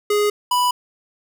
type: tone pair in turn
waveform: square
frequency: 415.3 / 987.8 Hz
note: G#4 / B5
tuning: 0 / 0 cents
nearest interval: octave + minor third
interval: 1500 cents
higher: second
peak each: -16 dBFS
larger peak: neither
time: 0.1-0.3 / 0.51-0.71 s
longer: neither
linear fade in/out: 5 ms
effects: none